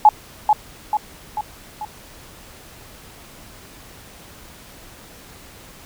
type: tone with echo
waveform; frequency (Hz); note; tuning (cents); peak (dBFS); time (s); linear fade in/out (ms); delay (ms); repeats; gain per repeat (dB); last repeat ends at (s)
sine; 849; G#5; +38; -5; 0.05-0.09; 2; 440; 4; -5; 1.85
effects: pink hiss -43 dBFS RMS until 5.85 s